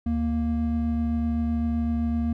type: tone pair together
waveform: triangle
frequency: 75.09 / 233.1 Hz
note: D2 / A#3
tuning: +39 / 0 cents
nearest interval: octave + minor sixth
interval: 1961 cents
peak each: -25 / -22 dBFS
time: 0.06-2.33 s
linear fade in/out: 5 ms
effects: none